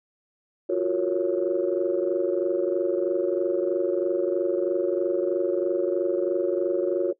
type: chord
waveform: sine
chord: Gb major seventh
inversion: third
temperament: just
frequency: 346.9 / 370 / 462.5 / 555 Hz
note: F4 / Gb4 / Bb4 / Db5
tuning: -12 / 0 / -14 / +2 cents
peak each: -26 / -25 / -29 / -26 dBFS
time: 0.69-7.13 s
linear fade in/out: 10 ms
effects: noise-tail reverb RT60 0.1 s tail -20 dB re dry + tanh soft clip ceiling -13 dBFS